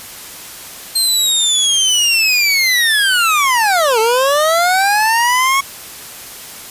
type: linear two-way sweep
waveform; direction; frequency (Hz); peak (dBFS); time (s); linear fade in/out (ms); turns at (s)
25% pulse; down then up; 4202 to 432.5 to 1109; -7; 0.95-5.61; 10; 3.99
effects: white hiss -32 dBFS RMS until 6.7 s + resampled to 32000 Hz